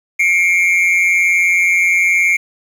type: tone pair together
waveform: triangle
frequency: 2156 / 2335 Hz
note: C#7 / D7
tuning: -49 / -11 cents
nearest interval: minor second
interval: 138 cents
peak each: -11 / -12 dBFS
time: 0.19-2.37 s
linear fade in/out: 10 ms
effects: 7-bit